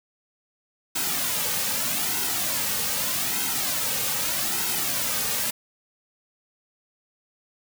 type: noise with flanger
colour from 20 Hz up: white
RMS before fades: -26 dBFS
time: 0.95-5.51 s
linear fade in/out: 10 ms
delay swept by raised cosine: 1.7 to 3 ms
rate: 0.81 Hz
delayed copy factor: -0.65
effects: none